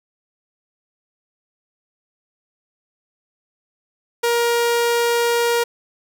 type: tone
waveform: sawtooth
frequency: 471.9 Hz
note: A#4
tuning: 21 cents sharp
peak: -12 dBFS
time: 4.23-5.64 s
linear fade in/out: 10 ms
effects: none